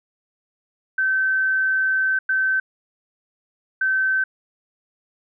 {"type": "tone bursts at uneven times", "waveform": "sine", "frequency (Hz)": 1540, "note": "G6", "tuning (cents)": -31, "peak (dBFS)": -17, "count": 3, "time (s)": [[0.98, 2.19], [2.29, 2.6], [3.81, 4.24]], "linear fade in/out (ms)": 5, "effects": []}